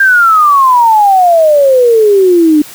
sine exponential sweep, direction down, 1608 to 293.7 Hz, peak -3 dBFS, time 0-2.62 s, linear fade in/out 5 ms, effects white hiss -31 dBFS RMS until 2.74 s

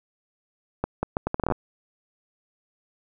accelerating click train, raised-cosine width 1 ms, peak -10 dBFS, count 12, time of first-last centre 0.84-1.522 s, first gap 190 ms, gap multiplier 0.73, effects none

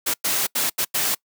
white noise bursts at uneven times, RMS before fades -22 dBFS, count 5, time 0.06-0.14 / 0.24-0.47 / 0.55-0.7 / 0.78-0.85 / 0.94-1.15 s, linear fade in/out 10 ms, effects noise-tail reverb RT60 0.1 s tail -25 dB re dry + high-pass 150 Hz 12 dB/octave

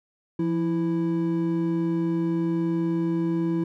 triangle tone pair together, 170.71 / 329.6 Hz, F3 / E4, -39 / 0 cents, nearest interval major seventh, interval 1139 cents, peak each -24 / -22 dBFS, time 0.39-3.64 s, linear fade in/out 5 ms, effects none

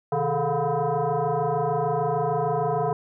sine tone with frequency modulation, 130.2 Hz, C3, 8 cents flat, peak -21 dBFS, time 0.12-2.93 s, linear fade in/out 2 ms, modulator 287 Hz, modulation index 3, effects none

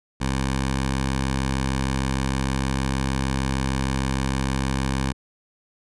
10% pulse tone with notch filter, 66.5 Hz, C2, 29 cents sharp, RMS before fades -24 dBFS, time 0.2-5.13 s, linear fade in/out 20 ms, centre 380 Hz, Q 1.6, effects resampled to 24000 Hz

